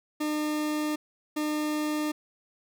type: tone pair in turn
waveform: 40% pulse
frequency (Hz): 302.8 / 302.8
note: D#4 / D#4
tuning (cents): -47 / -47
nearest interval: unison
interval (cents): 0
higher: neither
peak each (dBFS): -26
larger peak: neither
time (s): 0.2-0.96 / 1.36-2.12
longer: neither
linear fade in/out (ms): 10
effects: none